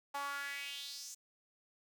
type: tone with high-pass filter sweep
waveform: sawtooth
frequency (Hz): 281.7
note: C#4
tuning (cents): +28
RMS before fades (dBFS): -43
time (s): 0.14-1.15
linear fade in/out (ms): 10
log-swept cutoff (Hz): 880 to 7000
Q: 3.9
effects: none